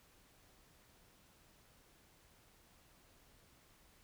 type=silence; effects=pink hiss -67 dBFS RMS until 4.03 s